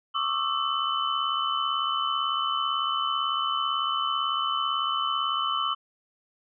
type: tone cluster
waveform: sine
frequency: 1106 / 1184 / 1318 / 3022 Hz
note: C#6 / D6 / E6 / F#7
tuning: -4 / +14 / -1 / +36 cents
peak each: -30 dBFS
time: 0.14-5.75 s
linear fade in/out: 20 ms
effects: none